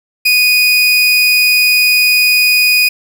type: tone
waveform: 30% pulse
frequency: 2480 Hz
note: D#7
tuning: 6 cents flat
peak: -5 dBFS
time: 0.25-2.89 s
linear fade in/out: 10 ms
effects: none